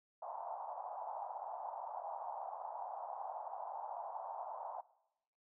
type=band-pass noise; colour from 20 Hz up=white; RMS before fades=-45 dBFS; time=0.22-4.81 s; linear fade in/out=5 ms; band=680 to 920 Hz; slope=48 dB/octave; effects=noise-tail reverb RT60 0.9 s tail -21 dB re dry